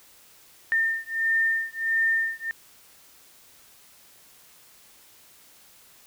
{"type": "beating tone pair", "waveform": "sine", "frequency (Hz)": [1809, 1810.5], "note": ["A6", "A6"], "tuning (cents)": [48, 49], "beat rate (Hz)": 1.5, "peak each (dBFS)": -25, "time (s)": [0.72, 2.51], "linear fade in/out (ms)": 0, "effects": ["white hiss -54 dBFS RMS until 6.06 s"]}